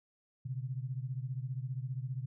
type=beating tone pair; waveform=sine; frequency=124.8 / 139.8 Hz; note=B2 / C#3; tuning=+19 / +15 cents; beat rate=15 Hz; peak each=-37 / -40 dBFS; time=0.45-2.26 s; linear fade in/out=10 ms; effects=none